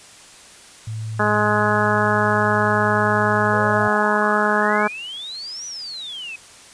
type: tone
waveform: sine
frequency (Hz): 110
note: A2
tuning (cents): 0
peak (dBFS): -25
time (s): 0.87-3.88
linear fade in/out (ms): 5
type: harmonic tone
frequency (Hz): 210.1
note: G#3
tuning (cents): +20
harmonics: 1 / 2 / 3 / 4 / 5 / 6 / 7 / 8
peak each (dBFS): -24 / -24 / -24 / -24 / -24 / -24 / -24 / -24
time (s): 1.19-4.88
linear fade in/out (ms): 10
type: exponential two-way sweep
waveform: sine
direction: up then down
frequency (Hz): 479.8 to 5960 to 2502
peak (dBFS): -29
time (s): 3.53-6.36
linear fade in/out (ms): 5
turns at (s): 5.66
effects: white hiss -44 dBFS RMS until 6.73 s + resampled to 22050 Hz